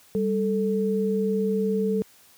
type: tone pair together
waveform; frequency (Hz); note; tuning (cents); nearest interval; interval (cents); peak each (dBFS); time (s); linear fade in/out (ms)
sine; 197.02 / 440; G3 / A4; +9 / 0; octave + major second; 1391; -24; 0.15-2.02; 0
effects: white hiss -55 dBFS RMS until 2.37 s + high-pass 60 Hz 12 dB/octave